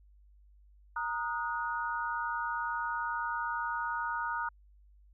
sine chord, D# minor, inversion second, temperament equal with one note detuned, 932.3 / 1244.5 / 1454.6 Hz, A#5 / D#6 / F#6, 0 / 0 / -30 cents, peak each -35 / -37 / -36 dBFS, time 0.96-4.49 s, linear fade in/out 5 ms, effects added 50 Hz sine -57 dBFS peak until 5.13 s

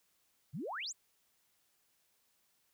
sine exponential sweep, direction up, 120 to 8372 Hz, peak -38 dBFS, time 0.53-0.93 s, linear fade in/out 20 ms, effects white hiss -75 dBFS RMS until 2.73 s

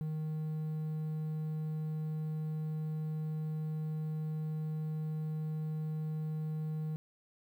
triangle tone, 155.56 Hz, D#3, in tune, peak -32 dBFS, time 0.01-6.96 s, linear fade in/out 0 ms, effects 11-bit

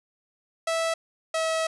sawtooth tone pair in turn, 656 / 645.5 Hz, E5 / E5, -9 / -37 cents, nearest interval unison, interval 28 cents, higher first, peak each -20 dBFS, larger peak neither, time 0.67-0.94 / 1.34-1.67 s, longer second, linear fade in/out 5 ms, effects resampled to 24000 Hz + 9-bit

